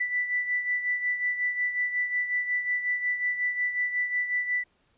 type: beating tone pair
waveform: sine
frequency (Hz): 1975.5 / 1981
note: B6 / B6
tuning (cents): 0 / +5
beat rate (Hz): 5.5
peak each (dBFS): -26 / -33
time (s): 0-4.64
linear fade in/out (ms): 10
effects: pink hiss -68 dBFS RMS until 4.97 s + resampled to 8000 Hz